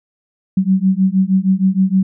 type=beating tone pair; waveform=sine; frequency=186.7 / 193.1 Hz; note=F#3 / G3; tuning=+16 / -26 cents; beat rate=6.4 Hz; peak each=-14 dBFS; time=0.57-2.03 s; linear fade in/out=5 ms; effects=none